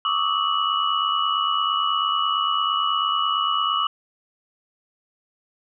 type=tone cluster; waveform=sine; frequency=1124 / 1193 / 1290 / 2935 Hz; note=C#6 / D6 / E6 / F#7; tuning=+24 / +27 / -38 / -15 cents; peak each=-25 dBFS; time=0.05-3.87 s; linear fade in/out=2 ms; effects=none